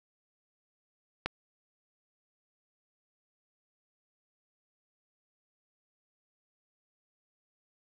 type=click; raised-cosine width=0.3 ms; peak=-14 dBFS; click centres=1.26 s; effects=none